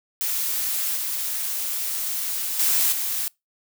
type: noise with level steps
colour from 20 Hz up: blue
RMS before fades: -25 / -27 / -20 / -26 dBFS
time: 0.21-3.28 s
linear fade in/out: 0 ms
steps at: 0.96 / 2.59 / 2.92 s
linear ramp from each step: 5 ms
effects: noise-tail reverb RT60 0.2 s tail -25 dB re dry